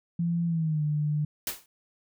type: tone with pitch glide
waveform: sine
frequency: 170 to 149.71 Hz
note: F3 to D3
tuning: -46 to +34 cents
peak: -24 dBFS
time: 0.19-1.25 s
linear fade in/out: 5 ms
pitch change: -220 cents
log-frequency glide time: 0.46-0.83 s
type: noise with exponential decay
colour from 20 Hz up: white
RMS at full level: -27 dBFS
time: 1.47-1.66 s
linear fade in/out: 2 ms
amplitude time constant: 41 ms
effects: none